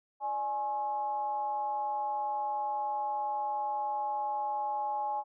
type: tone with frequency modulation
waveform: sine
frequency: 838 Hz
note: G#5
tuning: 15 cents sharp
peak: -30 dBFS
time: 0.2-5.24 s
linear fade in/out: 50 ms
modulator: 243 Hz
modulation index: 0.47
effects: none